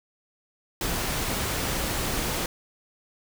pink noise, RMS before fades -28 dBFS, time 0.81-2.46 s, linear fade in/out 2 ms, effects none

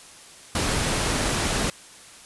pink noise, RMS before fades -24 dBFS, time 0.55-1.7 s, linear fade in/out 2 ms, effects white hiss -46 dBFS RMS until 2.25 s + resampled to 24000 Hz

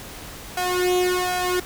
sawtooth tone with flanger, 361.9 Hz, F#4, 38 cents flat, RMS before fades -22 dBFS, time 0.57-1.6 s, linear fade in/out 5 ms, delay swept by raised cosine 1.5 to 2.47 ms, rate 1.3 Hz, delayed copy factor +0.85, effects pink hiss -38 dBFS RMS until 1.65 s

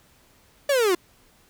45% pulse linear sweep, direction down, 586 to 338 Hz, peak -18 dBFS, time 0.69-0.95 s, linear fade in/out 5 ms, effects pink hiss -58 dBFS RMS until 1.49 s

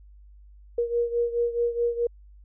sine beating tone pair, 472.3 / 477 Hz, A#4 / A#4, +23 / +40 cents, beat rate 4.7 Hz, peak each -24 / -28 dBFS, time 0.78-2.07 s, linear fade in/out 5 ms, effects added 50 Hz sine -47 dBFS peak until 2.44 s

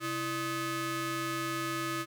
sawtooth ring-modulated tone, 463.1 Hz, A#4, 11 cents flat, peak -25 dBFS, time 0-2.06 s, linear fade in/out 50 ms, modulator 795 Hz, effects none

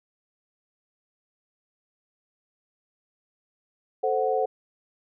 sine chord, F# diminished, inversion first, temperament equal, 440 / 523.3 / 740 Hz, A4 / C5 / F#5, 0 / 0 / 0 cents, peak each -26 dBFS, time 4.03-4.46 s, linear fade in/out 10 ms, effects none

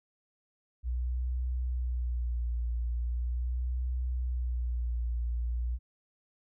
sine tone with vibrato, 60.7 Hz, B1, 29 cents flat, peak -28 dBFS, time 0.83-5.79 s, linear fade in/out 50 ms, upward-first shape sine, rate 0.4 Hz, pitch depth 50 cents each way, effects tanh soft clip ceiling -24 dBFS

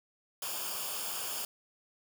white noise with comb filter, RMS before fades -37 dBFS, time 0.42-1.45 s, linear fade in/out 2 ms, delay 0.5 ms, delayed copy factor -0.7, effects none

